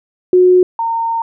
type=tone pair in turn; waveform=sine; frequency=364.3 / 916.2 Hz; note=F#4 / A#5; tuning=-27 / -30 cents; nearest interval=octave + major third; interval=1597 cents; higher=second; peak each=-5 / -14 dBFS; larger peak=first; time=0.33-0.63 / 0.79-1.22 s; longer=second; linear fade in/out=2 ms; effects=none